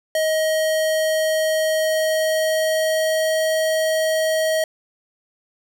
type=tone with pitch glide; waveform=square; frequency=630 to 634.4 Hz; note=D#5 to D#5; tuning=+21 to +33 cents; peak=-18 dBFS; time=0.15-4.64 s; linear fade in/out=2 ms; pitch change=+12 cents; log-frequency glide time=1.77-3.47 s; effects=none